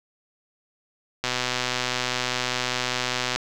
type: click train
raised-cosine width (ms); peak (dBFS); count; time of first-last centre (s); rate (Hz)
0.2; -7; 266; 1.24-3.36; 125
effects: none